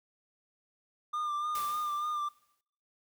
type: tone with vibrato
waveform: triangle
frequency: 1199 Hz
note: D6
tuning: 36 cents sharp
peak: -29 dBFS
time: 1.13-2.29 s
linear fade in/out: 10 ms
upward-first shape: sine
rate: 3.4 Hz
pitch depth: 33 cents each way
type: noise with exponential decay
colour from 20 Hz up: white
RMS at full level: -41 dBFS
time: 1.55-2.61 s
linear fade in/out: 2 ms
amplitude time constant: 230 ms
effects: noise-tail reverb RT60 0.7 s tail -26 dB re dry